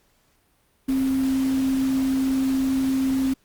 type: tone in noise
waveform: sine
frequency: 265.4 Hz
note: C4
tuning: 25 cents sharp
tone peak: -19 dBFS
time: 0.88-3.34 s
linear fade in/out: 10 ms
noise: pink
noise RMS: -37 dBFS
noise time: 0.88-3.34 s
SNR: +15 dB
effects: pink hiss -64 dBFS RMS until 3.44 s + Opus 48 kbps